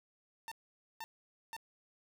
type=tone bursts; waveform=sawtooth; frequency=901 Hz; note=A5; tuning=41 cents sharp; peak=-38 dBFS; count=3; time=0.48-1.565 s; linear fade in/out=0 ms; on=35 ms; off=490 ms; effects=none